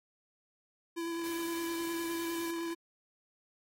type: tone with vibrato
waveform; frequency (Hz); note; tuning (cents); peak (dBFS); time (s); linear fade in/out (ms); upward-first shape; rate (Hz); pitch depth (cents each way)
square; 335.2; E4; +29; -35; 0.96-2.75; 20; square; 9.7; 12
type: noise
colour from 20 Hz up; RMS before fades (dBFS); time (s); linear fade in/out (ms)
white; -46; 1.24-2.51; 0
effects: AAC 48 kbps